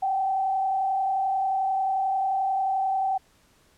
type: tone with frequency modulation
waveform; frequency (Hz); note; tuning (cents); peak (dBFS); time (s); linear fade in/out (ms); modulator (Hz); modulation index
sine; 771; G5; -29; -22; 0.02-3.18; 10; 31.3; 0.63
effects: pink hiss -61 dBFS RMS until 3.77 s + low-pass 12000 Hz 12 dB/octave